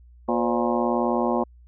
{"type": "harmonic tone with a mistuned harmonic", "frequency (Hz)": 118.7, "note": "A#2", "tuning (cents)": 32, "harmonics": [2, 3, 4, 5, 6, 7, 8, 9], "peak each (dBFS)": [-25, -27, -28, -29, -30, -30, -31, -32], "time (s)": [0.28, 1.44], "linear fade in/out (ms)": 10, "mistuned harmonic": 4, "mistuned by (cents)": 140, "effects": ["added 60 Hz sine -47 dBFS peak until 1.67 s"]}